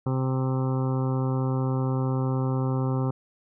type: harmonic tone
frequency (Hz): 130.81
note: C3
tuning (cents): 0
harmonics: 1 / 2 / 3 / 4 / 6 / 7 / 8 / 9 / 10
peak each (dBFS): -24 / -30 / -34 / -36 / -40 / -41 / -42 / -43 / -44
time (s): 0.06-3.11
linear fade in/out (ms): 5
effects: none